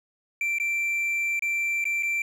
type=tone with dropouts; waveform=triangle; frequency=2349 Hz; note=D7; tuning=in tune; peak=-22 dBFS; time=0.41-2.22 s; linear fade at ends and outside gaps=2 ms; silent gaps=0.585-0.599 / 1.394-1.422 / 1.842-1.853 / 2.026-2.031 s; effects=none